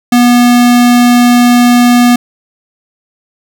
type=tone; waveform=square; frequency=242.9 Hz; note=B3; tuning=29 cents flat; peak=-4 dBFS; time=0.12-2.16 s; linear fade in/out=5 ms; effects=none